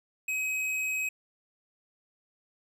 sine tone with hard clipping, 2537 Hz, D#7, 33 cents sharp, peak -30 dBFS, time 0.28-1.09 s, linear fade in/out 5 ms, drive 10 dB, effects none

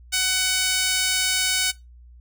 5% pulse tone with high-pass filter, 748 Hz, F#5, 19 cents sharp, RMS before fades -22 dBFS, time 0.12-1.72 s, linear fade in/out 20 ms, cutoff 1600 Hz, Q 0.98, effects noise-tail reverb RT60 0.2 s tail -19 dB re dry + added 60 Hz sine -44 dBFS peak until 2.2 s

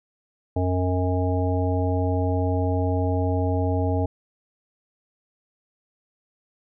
harmonic tone, 91.2 Hz, F#2, 24 cents flat, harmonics 1 / 3 / 5 / 7 / 9, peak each -22 / -27 / -29 / -30 / -32 dBFS, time 0.56-4.06 s, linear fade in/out 5 ms, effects none

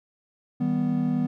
triangle chord, Eb augmented, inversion none, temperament equal with one note detuned, 158.92 / 196 / 246.9 Hz, Eb3 / G3 / B3, +37 / 0 / 0 cents, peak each -26 / -27 / -22 dBFS, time 0.6-1.27 s, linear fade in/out 10 ms, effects none

